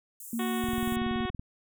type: high-pass noise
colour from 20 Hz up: pink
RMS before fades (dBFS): -44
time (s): 0.2-0.96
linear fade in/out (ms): 2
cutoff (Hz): 7200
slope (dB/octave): 48
type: tone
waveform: sine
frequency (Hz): 231.4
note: A#3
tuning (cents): -13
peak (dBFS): -29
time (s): 0.33-1.26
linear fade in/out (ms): 2
type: harmonic tone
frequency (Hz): 369.2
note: F#4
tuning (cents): -4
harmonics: 1 / 2 / 3 / 4 / 5 / 6 / 7 / 8 / 9 / 10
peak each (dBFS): -35 / -38 / -39 / -45 / -42 / -47 / -48 / -49 / -44 / -50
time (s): 0.39-1.3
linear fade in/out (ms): 5
type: click train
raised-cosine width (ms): 5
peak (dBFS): -25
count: 17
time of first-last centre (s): 0.64-1.395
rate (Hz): 21.2
effects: none